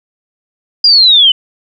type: linear sweep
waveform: sine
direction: down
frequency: 4896 to 2960 Hz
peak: -3 dBFS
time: 0.84-1.32 s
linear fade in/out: 5 ms
effects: none